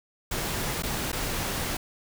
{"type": "noise with dropouts", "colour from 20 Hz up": "pink", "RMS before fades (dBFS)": -30, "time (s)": [0.31, 1.77], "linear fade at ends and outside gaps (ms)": 5, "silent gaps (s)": [[0.824, 0.833], [1.119, 1.128]], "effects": []}